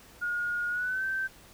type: tone with pitch glide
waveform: sine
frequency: 1433 to 1553.7 Hz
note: F6 to G6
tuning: +44 to -16 cents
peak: -28 dBFS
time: 0.21-1.28 s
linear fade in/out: 20 ms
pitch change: +140 cents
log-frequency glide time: 0.69-1.05 s
effects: pink hiss -54 dBFS RMS until 1.53 s